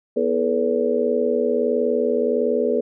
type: harmonic tone with a mistuned harmonic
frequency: 81.5 Hz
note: E2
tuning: 19 cents flat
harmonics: 3 / 4 / 5 / 6 / 7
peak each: -25 / -31 / -21 / -22 / -26 dBFS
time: 0.16-2.81 s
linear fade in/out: 10 ms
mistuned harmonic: 5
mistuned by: +90 cents
effects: none